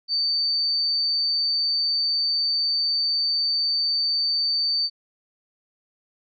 sine tone, 4578 Hz, D8, 45 cents flat, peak -20 dBFS, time 0.08-4.9 s, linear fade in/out 50 ms, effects none

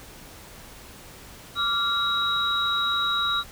sine tone cluster, 1161 / 1388 / 3834 Hz, D6 / F6 / A#7, -20 / -11 / +48 cents, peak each -29 / -27 / -24 dBFS, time 1.55-3.44 s, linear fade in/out 50 ms, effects pink hiss -45 dBFS RMS until 3.51 s

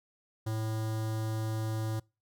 square tone with notch filter, 110 Hz, A2, in tune, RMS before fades -33 dBFS, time 0.46-2 s, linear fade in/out 10 ms, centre 2400 Hz, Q 1.3, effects noise-tail reverb RT60 0.3 s tail -26 dB re dry

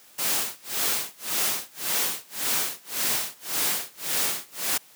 white noise with tremolo, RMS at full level -24 dBFS, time 0.18-4.78 s, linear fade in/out 10 ms, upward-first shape sine, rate 1.8 Hz, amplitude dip 100%, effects white hiss -53 dBFS RMS until 4.95 s + high-pass 150 Hz 12 dB/octave

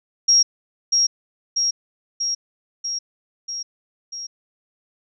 sine tone with echo, 5600 Hz, F8, 4 cents sharp, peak -11 dBFS, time 0.28-0.43 s, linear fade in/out 10 ms, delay 640 ms, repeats 6, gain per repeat -3 dB, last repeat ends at 4.27 s, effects none

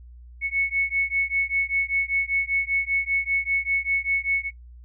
sine beating tone pair, 2205 / 2210.1 Hz, C#7 / C#7, -10 / -6 cents, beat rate 5.1 Hz, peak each -24 dBFS, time 0.41-4.51 s, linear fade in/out 50 ms, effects noise-tail reverb RT60 0.1 s tail -20 dB re dry + added 60 Hz sine -42 dBFS peak until 4.84 s

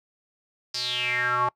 square tone with band-pass filter sweep, 123.47 Hz, B2, in tune, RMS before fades -26 dBFS, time 0.74-1.49 s, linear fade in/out 5 ms, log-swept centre 5100 to 960 Hz, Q 7.3, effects noise-tail reverb RT60 0.1 s tail -24 dB re dry

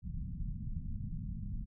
pink low-pass noise, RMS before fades -39 dBFS, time 0.02-1.66 s, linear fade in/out 50 ms, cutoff 210 Hz, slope 48 dB/octave, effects none

